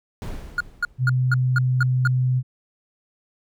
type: noise with exponential decay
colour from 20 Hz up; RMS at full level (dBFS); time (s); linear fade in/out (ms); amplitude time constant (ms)
brown; -27; 0.22-1.28; 0; 230
type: tone bursts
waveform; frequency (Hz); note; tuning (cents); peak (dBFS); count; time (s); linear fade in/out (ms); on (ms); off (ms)
triangle; 1430; F6; +41; -16; 7; 0.58-2.075; 2; 25; 220
type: tone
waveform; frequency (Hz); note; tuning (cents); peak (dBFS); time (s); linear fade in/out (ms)
sine; 127.4; C3; -46; -17; 0.98-2.43; 50
effects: none